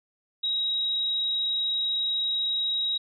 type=tone; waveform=sine; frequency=3818 Hz; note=A#7; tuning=41 cents sharp; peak=-24 dBFS; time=0.43-2.98 s; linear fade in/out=10 ms; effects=none